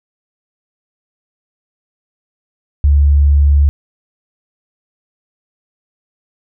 sine tone, 71.7 Hz, D2, 41 cents flat, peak -6 dBFS, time 2.84-3.69 s, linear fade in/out 0 ms, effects none

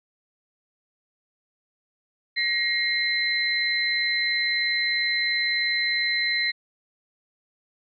sine tone cluster, 1899 / 2122 / 4060 Hz, A#6 / C7 / B7, +32 / +24 / +47 cents, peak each -26 dBFS, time 2.36-6.52 s, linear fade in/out 20 ms, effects none

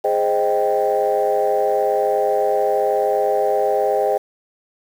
sine chord, Ab major seventh, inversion none, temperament equal, 415.3 / 523.3 / 622.3 / 784 Hz, Ab4 / C5 / Eb5 / G5, 0 / 0 / 0 / 0 cents, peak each -20 dBFS, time 0.04-4.18 s, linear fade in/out 10 ms, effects tanh soft clip ceiling -8 dBFS + 7-bit

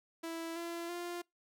sawtooth tone with pitch steps, 330 / 339.3 / 348.8 Hz, E4 / F4 / F4, +2 / -50 / -2 cents, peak -35 dBFS, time 0.23-1.22 s, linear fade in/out 10 ms, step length 330 ms, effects noise-tail reverb RT60 0.2 s tail -26 dB re dry

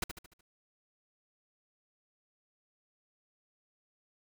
pink noise with echo, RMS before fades -32 dBFS, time 0.02-0.04 s, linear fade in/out 5 ms, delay 74 ms, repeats 5, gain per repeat -7 dB, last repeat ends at 0.41 s, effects none

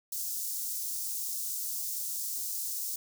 white high-pass noise, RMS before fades -35 dBFS, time 0.12-2.96 s, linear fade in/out 5 ms, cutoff 5400 Hz, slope 24 dB/octave, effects none

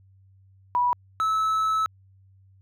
sine / triangle tone pair in turn, 978 / 1301.7 Hz, B5 / E6, -17 / -22 cents, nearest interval perfect fourth, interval 495 cents, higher second, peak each -19 / -19 dBFS, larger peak neither, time 0.75-0.93 / 1.2-1.86 s, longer second, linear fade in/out 0 ms, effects added 96 Hz sine -53 dBFS peak until 2.61 s

